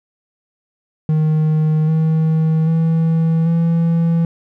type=tone with pitch steps; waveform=triangle; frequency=155.56 / 159.2 / 162.92 / 166.73 Hz; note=D#3 / D#3 / E3 / E3; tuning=0 / +40 / -20 / +20 cents; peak=-10 dBFS; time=1.09-4.25 s; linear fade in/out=2 ms; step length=790 ms; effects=none